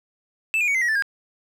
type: tone with pitch steps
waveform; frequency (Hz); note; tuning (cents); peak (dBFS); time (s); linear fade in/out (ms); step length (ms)
triangle; 2637 / 2432 / 2243 / 2069 / 1908.2 / 1760 / 1623.3; E7 / D#7 / C#7 / C7 / A#6 / A6 / G#6; 0 / -40 / +20 / -20 / +40 / 0 / -40; -17; 0.54-1.023; 0; 69
effects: none